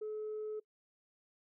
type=tone; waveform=sine; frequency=428.8 Hz; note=A4; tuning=45 cents flat; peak=-36 dBFS; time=0.01-0.6 s; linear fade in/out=10 ms; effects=noise-tail reverb RT60 0.1 s tail -23 dB re dry + tanh soft clip ceiling -35 dBFS